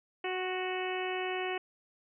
harmonic tone with a mistuned harmonic, 370 Hz, F#4, in tune, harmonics 1 / 2 / 3 / 4 / 5 / 6 / 7 / 8, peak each -35 / -38 / -44 / -46 / -42 / -43 / -42 / -44 dBFS, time 0.24-1.58 s, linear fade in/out 5 ms, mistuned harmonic 3, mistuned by -19 cents, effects none

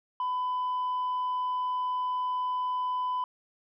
sine tone, 1002 Hz, B5, 25 cents sharp, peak -25 dBFS, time 0.2-3.24 s, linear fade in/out 2 ms, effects tanh soft clip ceiling -26 dBFS

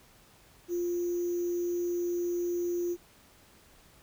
sine tone with sample-and-hold, 349.2 Hz, F4, in tune, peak -28 dBFS, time 0.68-2.97 s, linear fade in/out 50 ms, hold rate 6300 Hz, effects pink hiss -59 dBFS RMS until 4.02 s

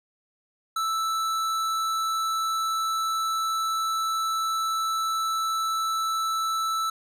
sine tone with hard clipping, 1318.5 Hz, E6, in tune, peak -26 dBFS, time 0.76-6.9 s, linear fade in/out 5 ms, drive 15 dB, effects none

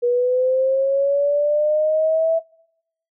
sine linear sweep, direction up, 480 to 659.3 Hz, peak -15 dBFS, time 0.02-2.4 s, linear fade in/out 20 ms, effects noise-tail reverb RT60 0.8 s tail -25 dB re dry

